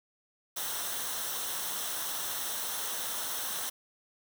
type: noise with comb filter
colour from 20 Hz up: white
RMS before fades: -35 dBFS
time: 0.56-3.7 s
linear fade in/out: 10 ms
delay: 0.42 ms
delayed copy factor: -0.6
effects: none